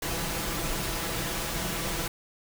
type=noise with comb filter; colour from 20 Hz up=pink; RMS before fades=-31 dBFS; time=0.02-2.08 s; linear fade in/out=5 ms; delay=6 ms; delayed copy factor=+0.55; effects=none